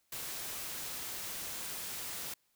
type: noise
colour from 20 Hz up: white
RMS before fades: -41 dBFS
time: 0.12-2.34 s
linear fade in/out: 5 ms
effects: white hiss -75 dBFS RMS until 2.55 s